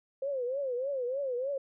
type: tone with vibrato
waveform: sine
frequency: 524 Hz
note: C5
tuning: 2 cents sharp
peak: -30 dBFS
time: 0.22-1.58 s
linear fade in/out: 5 ms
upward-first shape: triangle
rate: 3.3 Hz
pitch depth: 170 cents each way
effects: none